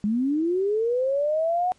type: linear sweep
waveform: sine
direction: up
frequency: 200 to 740 Hz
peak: -20 dBFS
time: 0.04-1.72 s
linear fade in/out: 0 ms
effects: pink hiss -61 dBFS RMS until 1.78 s + MP3 48 kbps